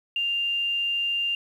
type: tone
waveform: sine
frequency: 2794 Hz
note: F7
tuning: in tune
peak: -23 dBFS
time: 0.16-1.35 s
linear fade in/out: 2 ms
effects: 9-bit